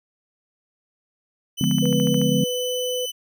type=tone; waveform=sawtooth; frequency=3007 Hz; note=F#7; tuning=27 cents sharp; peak=-24 dBFS; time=1.57-3.12 s; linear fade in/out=20 ms
type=chord; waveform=sine; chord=D diminished seventh; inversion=none; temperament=just; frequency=146.83 / 176.2 / 211.4 / 253.7 Hz; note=D3 / F3 / Ab3 / Cb4; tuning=0 / +16 / +31 / +47 cents; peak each=-23 dBFS; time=1.61-2.44 s; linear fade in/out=2 ms
type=click train; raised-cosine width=0.5 ms; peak=-21 dBFS; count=9; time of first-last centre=1.64-2.216 s; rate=13.9 Hz
type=tone with pitch glide; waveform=sine; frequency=490 to 499.7 Hz; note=B4 to B4; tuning=-14 to +20 cents; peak=-24 dBFS; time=1.82-3.06 s; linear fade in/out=10 ms; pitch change=+34 cents; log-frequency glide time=2.11-2.72 s
effects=none